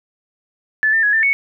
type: tone with pitch steps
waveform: sine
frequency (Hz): 1738 / 1800 / 1675 / 1784 / 2217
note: A6 / A6 / G#6 / A6 / C#7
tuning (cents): -22 / +39 / +14 / +23 / 0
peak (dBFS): -12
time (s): 0.83-1.33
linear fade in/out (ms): 0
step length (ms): 100
effects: none